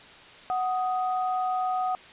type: tone pair together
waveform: sine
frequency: 742 / 1247.9 Hz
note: F#5 / D#6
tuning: +5 / +5 cents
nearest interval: major sixth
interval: 900 cents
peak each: -25 / -32 dBFS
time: 0.5-1.95 s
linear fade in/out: 0 ms
effects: white hiss -48 dBFS RMS until 2.12 s + resampled to 8000 Hz